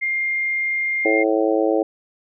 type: tone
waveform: sine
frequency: 2114 Hz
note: C7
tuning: 17 cents sharp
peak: -19 dBFS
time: 0.01-1.24 s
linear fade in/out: 20 ms
type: harmonic tone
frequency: 109.2 Hz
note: A2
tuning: 13 cents flat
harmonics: 3 / 4 / 5 / 6 / 7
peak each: -20 / -21 / -21 / -27 / -27 dBFS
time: 1.05-1.83 s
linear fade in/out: 5 ms
effects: none